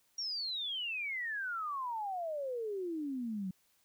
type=exponential sweep; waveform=sine; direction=down; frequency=5680 to 180.7 Hz; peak=-35 dBFS; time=0.18-3.51 s; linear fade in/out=5 ms; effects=white hiss -72 dBFS RMS until 3.84 s